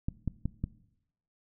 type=clicks; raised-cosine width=5 ms; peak=-18 dBFS; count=4; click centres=0.085 / 0.277 / 0.456 / 0.64 s; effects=noise-tail reverb RT60 0.8 s tail -19 dB re dry